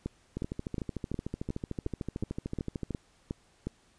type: two click trains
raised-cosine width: 3 ms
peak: -20 / -21 dBFS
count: 11 / 35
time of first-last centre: 0.06-3.67 / 0.37-2.907 s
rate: 2.77 / 13.4 Hz
effects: pink hiss -65 dBFS RMS until 3.98 s + resampled to 22050 Hz